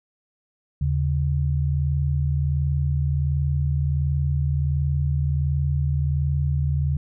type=tone pair together; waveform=sine; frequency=78.52 / 139.9 Hz; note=D#2 / C#3; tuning=+16 / +16 cents; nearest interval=minor seventh; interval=1000 cents; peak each=-22 dBFS; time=0.81-6.97 s; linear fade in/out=5 ms; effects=none